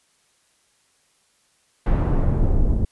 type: noise with low-pass filter sweep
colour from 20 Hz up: brown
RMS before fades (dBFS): -18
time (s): 1.86-2.85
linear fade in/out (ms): 5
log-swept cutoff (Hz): 1700 to 350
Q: 0.72
effects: white hiss -63 dBFS RMS until 2.91 s + resampled to 24000 Hz